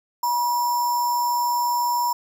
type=tone with sample-and-hold; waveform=sine; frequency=967 Hz; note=B5; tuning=37 cents flat; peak=-19 dBFS; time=0.23-2.13 s; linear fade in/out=5 ms; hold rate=6300 Hz; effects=none